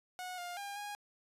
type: tone with pitch steps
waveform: sawtooth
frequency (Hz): 731 / 706 / 805 / 822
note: F#5 / F5 / G5 / G#5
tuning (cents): -21 / +19 / +46 / -18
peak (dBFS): -37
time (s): 0.19-0.95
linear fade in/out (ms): 0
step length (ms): 190
effects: resampled to 32000 Hz